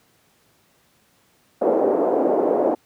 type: band-pass noise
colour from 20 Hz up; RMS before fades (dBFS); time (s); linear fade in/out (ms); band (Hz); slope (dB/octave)
white; -19; 1.61-2.75; 10; 310 to 590; 24
effects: pink hiss -60 dBFS RMS until 2.85 s + high-pass 100 Hz 12 dB/octave